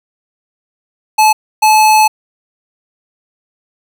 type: tone bursts at uneven times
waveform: square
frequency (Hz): 863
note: A5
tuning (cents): -34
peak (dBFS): -6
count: 2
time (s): 1.18-1.33 / 1.62-2.08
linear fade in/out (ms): 10
effects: none